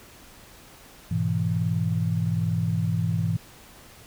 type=chord; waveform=sine; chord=E major; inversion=first; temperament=equal; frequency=103.83 / 123.47 / 164.81 Hz; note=G#2 / B2 / E3; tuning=0 / 0 / 0 cents; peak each=-26 / -29 / -25 dBFS; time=1.11-3.37 s; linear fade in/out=5 ms; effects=pink hiss -49 dBFS RMS until 4.06 s